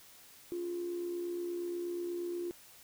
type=tone with amplitude modulation; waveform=sine; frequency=349.2 Hz; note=F4; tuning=in tune; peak=-32 dBFS; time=0.52-2.51 s; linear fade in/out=0 ms; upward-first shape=sine; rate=68.4 Hz; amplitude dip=45%; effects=tanh soft clip ceiling -28 dBFS + white hiss -57 dBFS RMS until 2.83 s